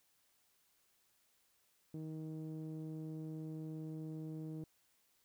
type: tone with low-pass filter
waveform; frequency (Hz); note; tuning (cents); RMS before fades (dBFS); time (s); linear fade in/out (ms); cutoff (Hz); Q
sawtooth; 157.3; D#3; +19; -45; 1.94-4.64; 2; 360; 1.8
effects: white hiss -75 dBFS RMS until 5.24 s